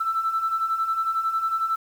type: beating tone pair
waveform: sine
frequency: 1318.5 / 1329.5 Hz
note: E6 / E6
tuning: 0 / +14 cents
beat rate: 11 Hz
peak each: -28 / -22 dBFS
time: 0-1.76 s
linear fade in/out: 10 ms
effects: tanh soft clip ceiling -16 dBFS + 8-bit